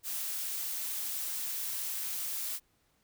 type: noise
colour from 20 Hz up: blue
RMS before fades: -36 dBFS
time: 0.03-2.6 s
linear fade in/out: 50 ms
effects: pink hiss -72 dBFS RMS until 3.03 s